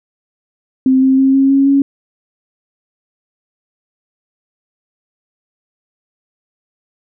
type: tone with pitch steps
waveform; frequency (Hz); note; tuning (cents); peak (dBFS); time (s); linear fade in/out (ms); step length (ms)
sine; 261.6 / 264.6 / 267.7 / 270.8 / 274 / 277.2; C4 / C4 / C4 / C#4 / C#4 / C#4; 0 / +20 / +40 / -40 / -20 / 0; -7; 0.86-1.82; 2; 160
effects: none